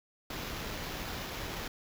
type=noise with sample-and-hold; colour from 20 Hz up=pink; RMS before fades=-39 dBFS; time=0.3-1.68 s; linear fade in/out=5 ms; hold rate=8820 Hz; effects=none